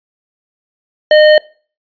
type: tone with sample-and-hold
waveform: sine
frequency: 610 Hz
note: D#5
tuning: 34 cents flat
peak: -3 dBFS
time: 1.11-1.38 s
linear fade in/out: 2 ms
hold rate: 2450 Hz
effects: noise-tail reverb RT60 0.4 s tail -22 dB re dry + resampled to 11025 Hz